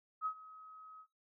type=tone with ADSR envelope; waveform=sine; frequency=1272 Hz; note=D#6; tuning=38 cents sharp; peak=-32 dBFS; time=0.21-1.07 s; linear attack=49 ms; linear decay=78 ms; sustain=-19 dB; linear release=70 ms; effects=noise-tail reverb RT60 0.2 s tail -19 dB re dry